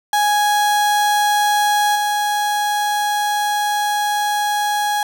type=tone with level steps; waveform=35% pulse; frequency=830.6 Hz; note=G#5; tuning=in tune; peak=-12 / -15 dBFS; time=0.13-5.03 s; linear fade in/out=2 ms; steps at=1.95 s; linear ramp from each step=10 ms; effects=none